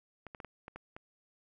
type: clicks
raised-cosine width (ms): 0.5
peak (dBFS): -30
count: 7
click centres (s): 0.267 / 0.348 / 0.402 / 0.447 / 0.681 / 0.76 / 0.965
effects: none